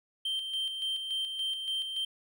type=tone with tremolo; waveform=triangle; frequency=3136 Hz; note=G7; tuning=in tune; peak=-28 dBFS; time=0.25-2.05 s; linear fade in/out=5 ms; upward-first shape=square; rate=3.5 Hz; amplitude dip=45%; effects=none